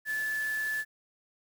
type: tone in noise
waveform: sine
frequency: 1735 Hz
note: A6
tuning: 25 cents flat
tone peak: -29 dBFS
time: 0.05-0.85 s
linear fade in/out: 50 ms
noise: white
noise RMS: -45 dBFS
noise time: 0.05-0.85 s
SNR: +13 dB
effects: none